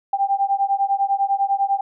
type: beating tone pair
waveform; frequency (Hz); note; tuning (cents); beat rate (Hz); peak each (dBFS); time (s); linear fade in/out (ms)
sine; 786 / 796; G5 / G5; +4 / +26; 10; -20; 0.13-1.81; 5
effects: none